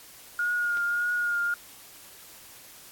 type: tone with vibrato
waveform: sine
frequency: 1427 Hz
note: F6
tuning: 37 cents sharp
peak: -24 dBFS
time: 0.39-1.54 s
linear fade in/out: 2 ms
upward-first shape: triangle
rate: 1.7 Hz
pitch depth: 29 cents each way
type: clicks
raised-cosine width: 0.2 ms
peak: -25 / -30 dBFS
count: 2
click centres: 0.771 / 0.781 s
effects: white hiss -49 dBFS RMS until 2.91 s + AAC 64 kbps